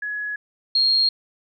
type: tone pair in turn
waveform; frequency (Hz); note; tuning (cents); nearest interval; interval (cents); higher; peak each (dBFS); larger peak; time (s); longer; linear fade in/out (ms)
sine; 1685 / 4246; G#6 / C8; +25 / +25; octave + major third; 1600; second; -25 / -15; second; 0.02-0.36 / 0.75-1.09; neither; 5
effects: none